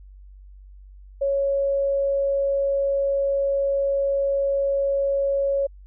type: tone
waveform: sine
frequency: 554.4 Hz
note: C#5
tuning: in tune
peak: -19 dBFS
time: 1.21-5.67 s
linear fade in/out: 10 ms
effects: added 48 Hz sine -42 dBFS peak until 5.86 s